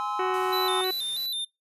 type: chord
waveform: triangle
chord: Ab augmented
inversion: none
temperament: just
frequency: 830.6 / 1038.3 / 1297.8 Hz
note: Ab5 / C6 / E6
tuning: 0 / -14 / -27 cents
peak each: -30 dBFS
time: 0-0.81 s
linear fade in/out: 0 ms
type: harmonic tone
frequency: 372.4 Hz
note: F#4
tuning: 11 cents sharp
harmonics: 1 / 2 / 3 / 4 / 5 / 6 / 7 / 8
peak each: -27 / -33 / -37 / -39 / -41 / -43 / -44 / -45 dBFS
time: 0.19-0.91 s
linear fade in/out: 5 ms
type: noise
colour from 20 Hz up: white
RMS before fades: -47 dBFS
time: 0.34-1.26 s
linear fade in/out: 0 ms
type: tone with vibrato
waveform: square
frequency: 3785 Hz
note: A#7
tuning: 26 cents sharp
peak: -29 dBFS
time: 0.52-1.45 s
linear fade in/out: 10 ms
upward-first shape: square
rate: 3.1 Hz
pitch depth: 83 cents each way
effects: noise-tail reverb RT60 0.2 s tail -23 dB re dry + resampled to 32000 Hz